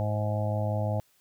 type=harmonic tone; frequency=105.6 Hz; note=G#2; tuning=29 cents sharp; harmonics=1 / 2 / 3 / 5 / 6 / 7 / 8; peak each=-27 / -37 / -43 / -36 / -34 / -40 / -40 dBFS; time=0-1 s; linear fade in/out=0 ms; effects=white hiss -66 dBFS RMS until 1.2 s